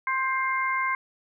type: harmonic tone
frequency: 527 Hz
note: C5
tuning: 12 cents sharp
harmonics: 2 / 3 / 4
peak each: -26 / -31 / -28 dBFS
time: 0.07-0.95 s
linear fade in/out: 2 ms
effects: none